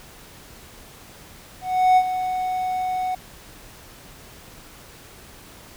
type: tone with ADSR envelope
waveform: triangle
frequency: 740 Hz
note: F#5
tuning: in tune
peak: -9 dBFS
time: 1.61-3.15 s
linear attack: 360 ms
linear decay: 57 ms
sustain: -11 dB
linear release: 6 ms
effects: pink hiss -45 dBFS RMS until 5.76 s